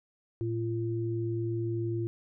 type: tone pair together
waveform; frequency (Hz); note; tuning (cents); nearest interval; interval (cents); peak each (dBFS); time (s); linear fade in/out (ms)
sine; 113.7 / 342.8; A#2 / F4; -43 / -32; octave + perfect fifth; 1911; -31 / -32; 0.41-2.07; 0
effects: none